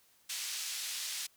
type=band-pass noise; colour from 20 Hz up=pink; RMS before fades=-39 dBFS; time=0.29-1.27 s; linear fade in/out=10 ms; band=3400 to 9600 Hz; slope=12 dB/octave; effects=white hiss -67 dBFS RMS until 1.36 s